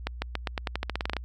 accelerating click train, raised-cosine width 0.3 ms, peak -12 dBFS, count 15, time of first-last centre 0.07-1.167 s, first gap 150 ms, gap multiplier 0.89, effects added 60 Hz sine -36 dBFS peak until 1.24 s + MP3 96 kbps

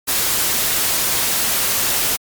white noise, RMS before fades -18 dBFS, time 0.07-2.17 s, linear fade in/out 20 ms, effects MP3 96 kbps

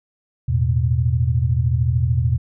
sine chord, E suspended fourth, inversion none, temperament equal, 82.41 / 110 / 123.47 Hz, E2 / A2 / B2, 0 / 0 / 0 cents, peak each -20 / -22 / -18 dBFS, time 0.48-2.38 s, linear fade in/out 10 ms, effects none

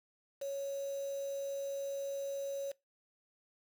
sine tone with quantisation, 554.4 Hz, C#5, in tune, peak -36 dBFS, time 0.41-2.72 s, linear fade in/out 10 ms, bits 8, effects noise-tail reverb RT60 0.2 s tail -22 dB re dry

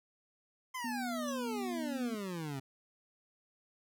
25% pulse exponential sweep, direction down, 1050 to 130.8 Hz, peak -34 dBFS, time 0.74-2.6 s, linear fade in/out 10 ms
sine tone with vibrato, 244.2 Hz, B3, 19 cents flat, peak -37 dBFS, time 0.84-2.15 s, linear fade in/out 5 ms, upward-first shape sine, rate 10 Hz, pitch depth 8 cents each way
sine tone with exponential decay, 5960 Hz, F#8, 12 cents sharp, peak -39 dBFS, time 1.28-1.43 s, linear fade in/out 1 ms, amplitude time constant 32 ms
effects none

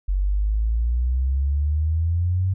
sine exponential sweep, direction up, 46.25 to 95.7 Hz, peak -18 dBFS, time 0.08-2.54 s, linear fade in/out 10 ms, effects none

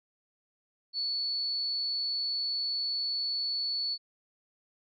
sine tone, 4435 Hz, C#8, in tune, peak -29 dBFS, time 0.93-3.98 s, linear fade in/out 50 ms, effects none

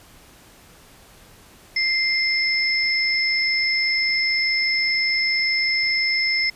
sine tone pair together, 2093 / 5241 Hz, C7 / E8, 0 / -11 cents, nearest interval octave + major third, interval 1589 cents, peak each -20 / -22 dBFS, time 1.76-6.5 s, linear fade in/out 5 ms, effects pink hiss -49 dBFS RMS until 6.55 s + resampled to 32000 Hz

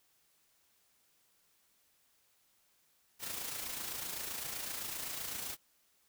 white noise with amplitude modulation, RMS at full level -39 dBFS, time 3.19-5.57 s, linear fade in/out 50 ms, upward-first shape sine, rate 27.8 Hz, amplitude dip 45%, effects white hiss -72 dBFS RMS until 6.08 s

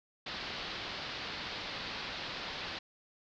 white low-pass noise, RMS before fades -41 dBFS, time 0.26-2.79 s, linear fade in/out 5 ms, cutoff 4700 Hz, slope 48 dB/octave, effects none

